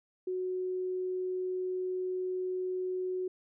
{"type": "tone", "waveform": "sine", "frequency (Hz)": 368.7, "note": "F#4", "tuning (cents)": -6, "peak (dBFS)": -31, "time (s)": [0.27, 3.28], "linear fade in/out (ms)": 5, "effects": []}